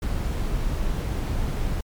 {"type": "noise", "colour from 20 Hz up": "brown", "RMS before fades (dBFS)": -25, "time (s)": [0.02, 1.81], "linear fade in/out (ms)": 5, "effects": ["MP3 96 kbps"]}